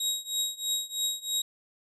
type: tone with tremolo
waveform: 25% pulse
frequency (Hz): 3800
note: A#7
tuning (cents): +33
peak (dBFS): -21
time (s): 0-1.42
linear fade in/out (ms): 5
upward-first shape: triangle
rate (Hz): 3.1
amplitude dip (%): 95
effects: resampled to 32000 Hz